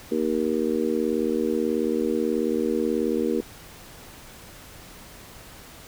harmonic tone, 78.4 Hz, D#2, 14 cents sharp, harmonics 3 / 4 / 5 / 6, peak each -27 / -27 / -27 / -27 dBFS, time 0.11-3.41 s, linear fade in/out 10 ms, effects pink hiss -45 dBFS RMS until 5.87 s

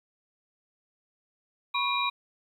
sine tone cluster, 983 / 1103 / 2403 / 3834 Hz, B5 / C#6 / D7 / A#7, -8 / -9 / +39 / +48 cents, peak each -32 / -30 / -30 / -31 dBFS, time 1.74-2.1 s, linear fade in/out 10 ms, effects 10-bit

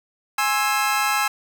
25% pulse chord, Ab augmented, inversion none, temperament equal with one note detuned, 830.6 / 1061.1 / 1318.5 Hz, Ab5 / C6 / E6, 0 / +24 / 0 cents, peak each -19 / -22 / -19 dBFS, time 0.38-1.28 s, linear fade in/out 5 ms, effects none

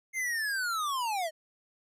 square linear sweep, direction down, 2125 to 607 Hz, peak -30 dBFS, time 0.13-1.31 s, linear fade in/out 50 ms, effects resampled to 32000 Hz

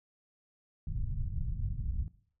pink low-pass noise, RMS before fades -34 dBFS, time 0.87-2.08 s, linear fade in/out 2 ms, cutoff 130 Hz, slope 24 dB/octave, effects noise-tail reverb RT60 0.5 s tail -18 dB re dry

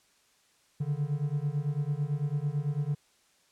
triangle beating tone pair, 141.4 / 150.4 Hz, C#3 / D3, +35 / +42 cents, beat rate 9 Hz, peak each -29 dBFS, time 0.8-2.95 s, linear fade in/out 10 ms, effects white hiss -66 dBFS RMS until 3.51 s + low-pass 9000 Hz 12 dB/octave

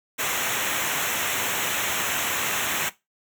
pink noise with comb filter, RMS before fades -26 dBFS, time 0.18-2.9 s, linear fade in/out 20 ms, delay 0.21 ms, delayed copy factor -0.8, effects noise-tail reverb RT60 0.2 s tail -17 dB re dry + high-pass 100 Hz 12 dB/octave

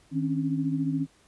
sine tone cluster, 156.6 / 269.2 / 283.4 Hz, D#3 / C4 / C#4, +11 / +49 / +38 cents, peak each -29 / -27 / -33 dBFS, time 0.11-1.07 s, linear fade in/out 50 ms, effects pink hiss -61 dBFS RMS until 1.27 s + resampled to 24000 Hz

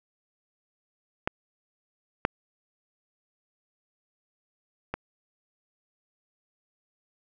clicks, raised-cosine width 0.5 ms, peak -10 / -6 / -15 dBFS, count 3, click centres 1.275 / 2.251 / 4.94 s, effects none

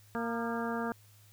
harmonic tone with a mistuned harmonic, 231.7 Hz, A#3, 10 cents flat, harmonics 1 / 2 / 3 / 4 / 5 / 6 / 7, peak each -35 / -38 / -40 / -41 / -42 / -43 / -43 dBFS, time 0.15-0.92 s, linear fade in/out 0 ms, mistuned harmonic 5, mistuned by +56 cents, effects added 104 Hz sine -58 dBFS peak until 1.32 s + white hiss -63 dBFS RMS until 1.32 s

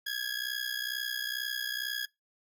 20% pulse ring-modulated tone, 1661.2 Hz, G#6, in tune, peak -25 dBFS, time 0.06-2.06 s, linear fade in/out 10 ms, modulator 31.1 Hz, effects noise-tail reverb RT60 0.2 s tail -24 dB re dry

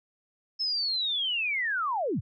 sine linear sweep, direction down, 5274 to 63.5 Hz, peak -26 dBFS, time 0.59-2.21 s, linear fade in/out 20 ms, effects none

